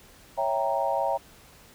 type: chord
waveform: sine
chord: C# diminished seventh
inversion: none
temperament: equal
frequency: 554.4 / 659.3 / 784 / 932.3 Hz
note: C#5 / E5 / G5 / Bb5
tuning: 0 / 0 / 0 / 0 cents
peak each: -29 dBFS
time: 0.37-1.18 s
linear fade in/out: 20 ms
effects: pink hiss -53 dBFS RMS until 1.74 s